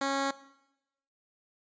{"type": "tone", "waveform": "10% pulse", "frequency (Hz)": 274.5, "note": "C#4", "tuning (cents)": -17, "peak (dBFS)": -20, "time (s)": [0.01, 0.31], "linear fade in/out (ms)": 5, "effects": ["noise-tail reverb RT60 0.9 s tail -18 dB re dry", "resampled to 16000 Hz"]}